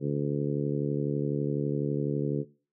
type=harmonic tone; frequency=72 Hz; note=D2; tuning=34 cents flat; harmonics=2 / 3 / 4 / 5 / 6 / 7; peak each=-29 / -35 / -33 / -35 / -34 / -40 dBFS; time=0-2.45 s; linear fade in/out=50 ms; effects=noise-tail reverb RT60 0.4 s tail -21 dB re dry